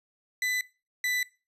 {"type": "tone pair in turn", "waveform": "40% pulse", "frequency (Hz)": [2000, 1988.8], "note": ["B6", "B6"], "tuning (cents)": [21, 12], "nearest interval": "unison", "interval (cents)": 9, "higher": "first", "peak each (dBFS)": -25, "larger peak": "neither", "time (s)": [[0.42, 0.61], [1.04, 1.23]], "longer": "neither", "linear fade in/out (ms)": 2, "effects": ["noise-tail reverb RT60 0.3 s tail -20 dB re dry", "resampled to 32000 Hz"]}